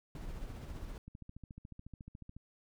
brown noise with tremolo, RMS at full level -42 dBFS, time 0.15-0.98 s, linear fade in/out 2 ms, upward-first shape sine, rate 15 Hz, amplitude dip 35%
click train, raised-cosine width 5 ms, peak -36 dBFS, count 19, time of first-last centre 1.08-2.366 s, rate 14 Hz
effects none

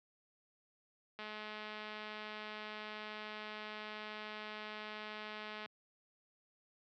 click train, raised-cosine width 0.3 ms, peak -30 dBFS, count 953, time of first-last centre 1.19-5.659 s, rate 213 Hz, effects high-pass 150 Hz 12 dB/octave + low-pass 5000 Hz 12 dB/octave

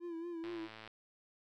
triangle tone with vibrato, 337.9 Hz, E4, 43 cents sharp, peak -38 dBFS, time 0-0.69 s, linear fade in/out 50 ms, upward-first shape sine, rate 4.4 Hz, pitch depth 57 cents each way
click train, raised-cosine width 0.3 ms, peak -34 dBFS, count 49, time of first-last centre 0.44-0.876 s, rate 110 Hz
effects none

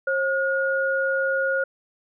sine tone pair together, 537.9 / 1436 Hz, C5 / F6, +48 / +48 cents, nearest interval octave + perfect fourth, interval 1700 cents, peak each -23 dBFS, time 0.07-1.64 s, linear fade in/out 5 ms, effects none

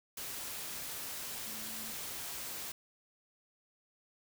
sine tone in noise, 220 Hz, A3, in tune, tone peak -52 dBFS, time 1.46-1.92 s, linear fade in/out 5 ms, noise white, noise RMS -42 dBFS, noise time 0.17-2.72 s, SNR -13 dB, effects none

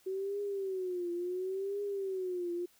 sine tone with vibrato, 375.6 Hz, F#4, 26 cents sharp, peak -33 dBFS, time 0.06-2.66 s, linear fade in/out 10 ms, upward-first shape triangle, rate 0.71 Hz, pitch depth 150 cents each way, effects white hiss -66 dBFS RMS until 2.79 s

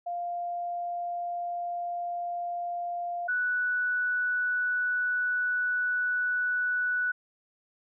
sine tone pair in turn, 698.5 / 1480.1 Hz, F5 / F#6, 0 / 0 cents, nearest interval octave + minor second, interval 1300 cents, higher second, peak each -30 / -25 dBFS, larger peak second, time 0.06-3.28 / 3.28-7.12 s, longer second, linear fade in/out 10 ms, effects none

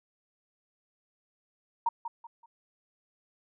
sine tone with echo, 932.3 Hz, A#5, in tune, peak -23 dBFS, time 1.86-1.89 s, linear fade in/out 5 ms, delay 190 ms, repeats 3, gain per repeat -10 dB, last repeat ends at 2.46 s, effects none

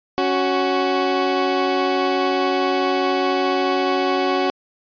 20% pulse tone pair together, 277.2 / 371.2 Hz, C#4 / F#4, 0 / +6 cents, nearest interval perfect fourth, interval 506 cents, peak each -17 / -14 dBFS, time 0.18-4.5 s, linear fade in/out 0 ms, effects resampled to 11025 Hz

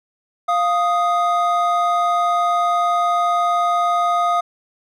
triangle tone pair together, 698.5 / 1244.5 Hz, F5 / D#6, 0 / 0 cents, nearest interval minor seventh, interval 1000 cents, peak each -16 dBFS, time 0.48-4.41 s, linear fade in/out 10 ms, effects none

